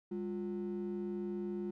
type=ring-modulated tone; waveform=triangle; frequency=277.2 Hz; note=C#4; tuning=in tune; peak=-30 dBFS; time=0.11-1.71 s; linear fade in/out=10 ms; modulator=75.4 Hz; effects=tanh soft clip ceiling -30 dBFS